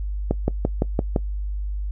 click train, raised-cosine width 2 ms, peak -6 dBFS, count 6, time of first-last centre 0.31-1.162 s, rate 5.87 Hz, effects noise-tail reverb RT60 0.1 s tail -21 dB re dry + added 50 Hz sine -24 dBFS peak until 1.91 s

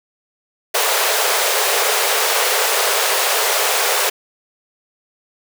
pink high-pass noise, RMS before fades -17 dBFS, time 0.74-4.1 s, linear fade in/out 10 ms, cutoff 400 Hz, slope 96 dB/octave, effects none

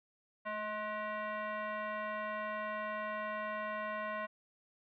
sine tone with frequency modulation, 215.1 Hz, A3, 39 cents flat, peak -36 dBFS, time 0.45-4.27 s, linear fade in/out 20 ms, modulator 849 Hz, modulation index 2, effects none

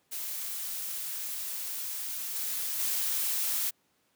blue noise with level steps, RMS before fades -36 / -33 / -30 dBFS, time 0.11-3.71 s, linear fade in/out 20 ms, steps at 2.35 / 2.79 s, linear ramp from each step 10 ms, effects pink hiss -71 dBFS RMS until 4.15 s + high-pass 150 Hz 12 dB/octave

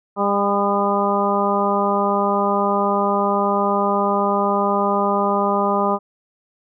harmonic tone with a mistuned harmonic, 200.9 Hz, G3, 43 cents sharp, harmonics 1 / 2 / 3 / 4 / 5 / 6, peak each -23 / -23 / -23 / -23 / -23 / -23 dBFS, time 0.16-5.99 s, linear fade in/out 50 ms, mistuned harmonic 6, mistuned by +25 cents, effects none

